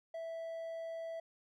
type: tone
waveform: triangle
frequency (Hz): 658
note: E5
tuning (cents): -3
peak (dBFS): -38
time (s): 0.14-1.2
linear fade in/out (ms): 5
effects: none